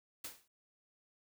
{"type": "noise with exponential decay", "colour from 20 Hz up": "white", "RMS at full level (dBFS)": -41, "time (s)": [0.24, 0.48], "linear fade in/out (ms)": 5, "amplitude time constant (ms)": 52, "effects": []}